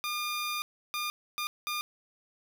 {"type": "tone bursts at uneven times", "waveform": "15% pulse", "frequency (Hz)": 1209, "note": "D6", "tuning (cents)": 50, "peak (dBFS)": -25, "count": 4, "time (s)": [[0.04, 0.62], [0.94, 1.1], [1.38, 1.47], [1.67, 1.81]], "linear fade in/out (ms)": 0, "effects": []}